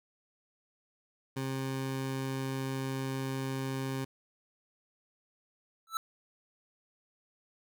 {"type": "tone", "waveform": "20% pulse", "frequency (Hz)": 133.5, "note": "C3", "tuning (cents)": 35, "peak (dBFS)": -28, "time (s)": [1.36, 4.05], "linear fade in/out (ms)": 10}
{"type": "tone with exponential growth", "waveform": "square", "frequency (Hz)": 1321, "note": "E6", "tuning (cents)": 3, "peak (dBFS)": -27, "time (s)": [5.87, 5.97], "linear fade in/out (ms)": 1, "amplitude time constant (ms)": 21}
{"effects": []}